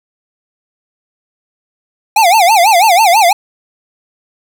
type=tone with vibrato; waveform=square; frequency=784 Hz; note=G5; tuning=in tune; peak=-6 dBFS; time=2.16-3.33 s; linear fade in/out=5 ms; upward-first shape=sine; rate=6.1 Hz; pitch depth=250 cents each way; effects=none